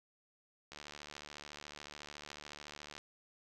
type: click train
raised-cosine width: 0.2 ms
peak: -30 dBFS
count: 168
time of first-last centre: 0.72-2.98 s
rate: 73.9 Hz
effects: none